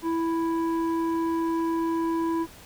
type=tone with low-pass filter; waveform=square; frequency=330 Hz; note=E4; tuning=2 cents sharp; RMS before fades=-26 dBFS; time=0.02-2.47 s; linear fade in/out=50 ms; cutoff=980 Hz; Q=1.5; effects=pink hiss -48 dBFS RMS until 2.65 s